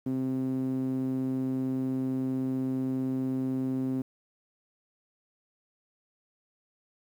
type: tone with band-pass filter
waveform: sawtooth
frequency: 130.81 Hz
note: C3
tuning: in tune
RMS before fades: -30 dBFS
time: 0.06-4.02 s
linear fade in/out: 5 ms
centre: 260 Hz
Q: 3.3
effects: 10-bit